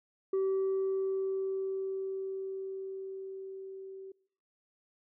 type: tone with level ramp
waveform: sine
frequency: 384.6 Hz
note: G4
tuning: 33 cents flat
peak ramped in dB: -24 to -43 dBFS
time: 0.33-4.12 s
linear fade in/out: 5 ms
effects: noise-tail reverb RT60 0.6 s tail -23 dB re dry + tanh soft clip ceiling -26 dBFS